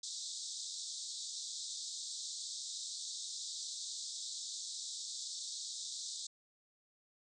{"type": "band-pass noise", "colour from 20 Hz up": "pink", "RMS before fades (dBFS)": -44, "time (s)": [0.03, 6.27], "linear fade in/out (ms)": 5, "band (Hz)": [3600, 8300], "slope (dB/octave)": 96, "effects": []}